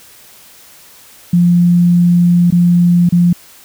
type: tone with dropouts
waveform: sine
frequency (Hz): 174.61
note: F3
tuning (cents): 0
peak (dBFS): -6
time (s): 1.33-3.33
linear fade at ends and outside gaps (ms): 5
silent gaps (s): 2.505-2.523 / 3.091-3.123
effects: white hiss -41 dBFS RMS until 3.64 s